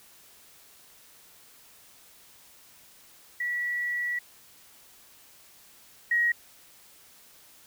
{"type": "tone pair in turn", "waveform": "sine", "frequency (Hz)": [1941, 1895.6], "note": ["B6", "A#6"], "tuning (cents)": [-31, 28], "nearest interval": "unison", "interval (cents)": 41, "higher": "first", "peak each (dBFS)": [-27, -21], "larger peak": "second", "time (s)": [[3.4, 4.19], [6.11, 6.32]], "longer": "first", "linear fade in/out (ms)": 5, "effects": ["white hiss -55 dBFS RMS until 7.66 s"]}